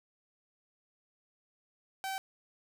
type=tone; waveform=sawtooth; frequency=771 Hz; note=G5; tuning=29 cents flat; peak=-31 dBFS; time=2.04-2.18 s; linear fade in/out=0 ms; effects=none